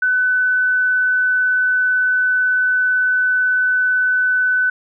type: tone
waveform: sine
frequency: 1503 Hz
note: F#6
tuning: 27 cents sharp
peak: -13 dBFS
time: 0.02-4.7 s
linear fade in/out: 5 ms
effects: none